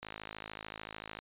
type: click train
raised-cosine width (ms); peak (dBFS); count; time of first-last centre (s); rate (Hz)
0.3; -25; 63; 0.03-1.189; 53.5
effects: resampled to 8000 Hz